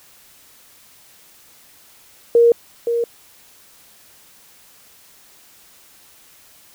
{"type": "tone with echo", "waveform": "sine", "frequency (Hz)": 469.3, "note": "A#4", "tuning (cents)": 12, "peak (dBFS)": -8, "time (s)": [2.35, 2.52], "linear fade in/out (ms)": 2, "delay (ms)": 520, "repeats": 1, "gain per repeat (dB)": -8, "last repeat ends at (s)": 3.04, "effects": ["white hiss -49 dBFS RMS until 6.74 s"]}